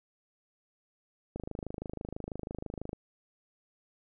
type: click train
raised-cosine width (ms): 2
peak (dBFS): -24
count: 42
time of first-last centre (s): 1.36-2.931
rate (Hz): 26.1
effects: none